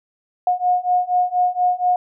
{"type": "beating tone pair", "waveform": "sine", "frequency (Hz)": [720, 724.2], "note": ["F#5", "F#5"], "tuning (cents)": [-47, -37], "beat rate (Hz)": 4.2, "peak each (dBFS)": [-19, -18], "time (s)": [0.47, 1.96], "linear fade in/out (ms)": 2, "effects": []}